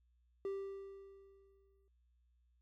triangle tone with exponential decay, 392 Hz, G4, in tune, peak -34 dBFS, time 0.45-1.88 s, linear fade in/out 1 ms, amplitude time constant 310 ms, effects added 60 Hz sine -70 dBFS peak until 2.61 s + MP3 64 kbps

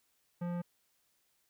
sine tone with tanh clipping, 174.61 Hz, F3, in tune, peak -36 dBFS, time 0.41-0.62 s, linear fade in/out 10 ms, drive 16 dB, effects white hiss -75 dBFS RMS until 1.49 s

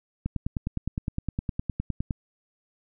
click train, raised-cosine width 5 ms, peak -15 dBFS, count 19, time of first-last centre 0.26-2.108 s, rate 9.74 Hz, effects none

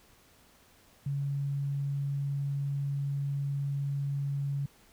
sine tone, 140.4 Hz, C#3, 22 cents sharp, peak -29 dBFS, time 1.06-4.66 s, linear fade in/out 5 ms, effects pink hiss -61 dBFS RMS until 4.92 s

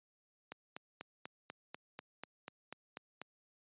click train, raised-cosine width 0.3 ms, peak -28 dBFS, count 12, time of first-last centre 0.52-3.216 s, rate 4.08 Hz, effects high-pass 150 Hz 12 dB/octave + resampled to 8000 Hz

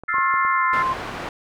clicks, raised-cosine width 1 ms, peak -23 dBFS, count 5, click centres 0.036 / 0.142 / 0.184 / 0.34 / 0.45 s
sine chord, F major seventh, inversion third, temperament equal, 1318.5 / 1396.9 / 1760 / 2093 Hz, E6 / F6 / A6 / C7, 0 / 0 / 0 / 0 cents, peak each -26 dBFS, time 0.08-0.83 s, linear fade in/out 10 ms
sine tone with pitch glide, 1073 to 1046.7 Hz, C6 to C6, +43 to 0 cents, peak -19 dBFS, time 0.13-0.94 s, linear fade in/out 20 ms, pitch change -43 cents, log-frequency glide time 0.49-0.67 s
white low-pass noise, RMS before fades -31 dBFS, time 0.73-1.29 s, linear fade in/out 2 ms, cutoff 1500 Hz, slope 12 dB/octave
effects none

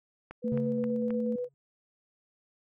click train, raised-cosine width 0.5 ms, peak -27 dBFS, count 4, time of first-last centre 0.31-1.106 s, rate 3.77 Hz
sine tone with tremolo, 493.9 Hz, B4, in tune, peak -30 dBFS, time 0.42-1.49 s, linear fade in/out 50 ms, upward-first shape square, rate 8.3 Hz, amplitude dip 25%
sine tone with pitch glide, 224.8 to 223.2 Hz, A3 to A3, +37 to +25 cents, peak -29 dBFS, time 0.44-1.36 s, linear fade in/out 5 ms, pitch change -12 cents, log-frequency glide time 0.87-1.04 s
triangle tone with exponential decay, 137.8 Hz, C#3, 10 cents flat, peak -28 dBFS, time 0.52-1.54 s, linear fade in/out 0 ms, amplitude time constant 220 ms
effects none

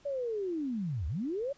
sine linear two-way sweep, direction down then up, 581 to 66 to 581 Hz, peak -31 dBFS, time 0.05-1.53 s, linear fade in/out 10 ms, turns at 1.07 s, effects pink hiss -63 dBFS RMS until 1.57 s + resampled to 16000 Hz

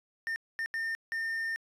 triangle tone bursts at uneven times, 1813 Hz, A#6, 49 cents flat, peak -29 dBFS, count 4, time 0.27-0.36 / 0.59-0.66 / 0.74-0.95 / 1.12-1.56 s, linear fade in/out 0 ms, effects resampled to 32000 Hz

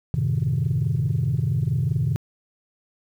sine chord, F# diminished seventh, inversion none, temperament equal, 92.5 / 110 / 130.81 / 155.56 Hz, F#2 / A2 / C3 / Eb3, 0 / 0 / 0 / 0 cents, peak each -28 / -25 / -22 / -24 dBFS, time 0.14-2.16 s, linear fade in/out 0 ms, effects tanh soft clip ceiling -14 dBFS + 9-bit

